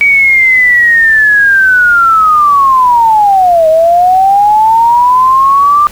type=linear two-way sweep; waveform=sine; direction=down then up; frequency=2278 to 627 to 1193 Hz; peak=-3 dBFS; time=0.01-5.87 s; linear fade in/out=0 ms; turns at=3.68 s; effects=pink hiss -32 dBFS RMS until 5.91 s